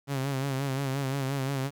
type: tone with vibrato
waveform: sawtooth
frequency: 136 Hz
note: C#3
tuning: 33 cents flat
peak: -24 dBFS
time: 0.07-1.71 s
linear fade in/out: 50 ms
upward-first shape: sine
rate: 5.7 Hz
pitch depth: 63 cents each way
effects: 10-bit